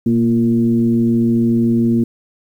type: tone with frequency modulation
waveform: sine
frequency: 233.1 Hz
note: A#3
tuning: in tune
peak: -11 dBFS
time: 0.06-2.04 s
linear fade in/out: 5 ms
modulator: 113 Hz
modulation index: 0.73
effects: 8-bit